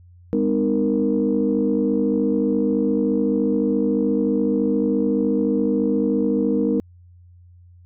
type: tone cluster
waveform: sine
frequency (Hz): 203.6 / 252.8 / 306.9 / 466.5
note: G#3 / B3 / D#4 / A#4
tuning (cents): -34 / +41 / -24 / +1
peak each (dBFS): -22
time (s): 0.33-6.8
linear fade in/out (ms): 0
effects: tanh soft clip ceiling -8 dBFS + added 88 Hz sine -45 dBFS peak until 7.85 s